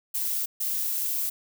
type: noise bursts at uneven times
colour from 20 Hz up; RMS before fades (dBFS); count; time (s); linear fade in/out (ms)
violet; -28; 2; 0.14-0.46 / 0.6-1.3; 10
effects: none